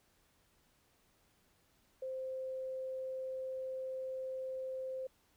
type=tone; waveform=sine; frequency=522 Hz; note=C5; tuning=4 cents flat; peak=-38 dBFS; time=2.02-5.07 s; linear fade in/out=5 ms; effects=pink hiss -72 dBFS RMS until 5.36 s